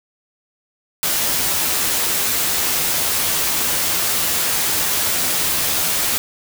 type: noise with comb filter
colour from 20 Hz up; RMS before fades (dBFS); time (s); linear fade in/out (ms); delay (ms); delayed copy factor
white; -19; 1.03-6.18; 0; 12; +0.5
effects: none